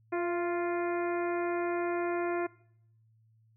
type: harmonic tone with a mistuned harmonic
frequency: 349.2 Hz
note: F4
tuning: in tune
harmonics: 1 / 2 / 3 / 4 / 5 / 6 / 7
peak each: -30 / -36 / -40 / -42 / -44 / -46 / -47 dBFS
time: 0.12-2.47 s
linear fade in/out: 10 ms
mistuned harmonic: 2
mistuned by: -30 cents
effects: noise-tail reverb RT60 0.7 s tail -21 dB re dry + added 111 Hz sine -62 dBFS peak until 3.56 s